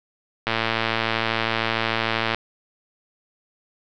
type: click train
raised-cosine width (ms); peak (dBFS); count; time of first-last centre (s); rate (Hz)
0.3; -5; 213; 0.47-2.346; 113
effects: low-pass 5000 Hz 12 dB/octave